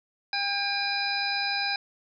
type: harmonic tone with a mistuned harmonic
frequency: 803 Hz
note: G5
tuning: 41 cents sharp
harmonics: 1 / 2 / 3 / 5 / 6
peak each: -32 / -32 / -32 / -32 / -32 dBFS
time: 0.33-1.76 s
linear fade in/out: 2 ms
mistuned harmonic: 6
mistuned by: +55 cents
effects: none